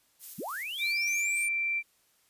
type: noise with tremolo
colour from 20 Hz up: violet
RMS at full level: -41 dBFS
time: 0.19-1.49 s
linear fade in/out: 50 ms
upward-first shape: square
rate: 3.4 Hz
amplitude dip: 40%
type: linear sweep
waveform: sine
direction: up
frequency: 118.5 to 9170 Hz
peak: -34 dBFS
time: 0.38-1.49 s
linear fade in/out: 10 ms
type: tone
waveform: sine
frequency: 2349 Hz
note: D7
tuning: in tune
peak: -27 dBFS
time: 0.78-1.83 s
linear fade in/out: 50 ms
effects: white hiss -68 dBFS RMS until 2.29 s + resampled to 32000 Hz